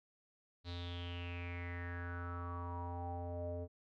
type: tone with low-pass filter sweep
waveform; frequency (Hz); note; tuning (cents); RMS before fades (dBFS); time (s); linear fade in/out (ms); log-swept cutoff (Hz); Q
square; 87.31; F2; 0; -43; 0.64-3.68; 50; 4100 to 530; 7.6
effects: none